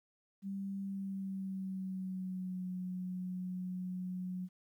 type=tone with pitch glide; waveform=sine; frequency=196 to 182.87 Hz; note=G3 to F#3; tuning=0 to -20 cents; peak=-37 dBFS; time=0.42-4.49 s; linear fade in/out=50 ms; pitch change=-120 cents; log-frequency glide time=0.86-2.68 s; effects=12-bit